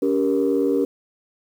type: chord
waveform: sine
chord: G diminished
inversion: second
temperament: just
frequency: 282.2 / 392 / 470.4 Hz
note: Db4 / G4 / Bb4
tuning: +31 / 0 / +16 cents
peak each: -20 / -21 / -21 dBFS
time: 0.02-0.85 s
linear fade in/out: 5 ms
effects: tanh soft clip ceiling -10 dBFS + 8-bit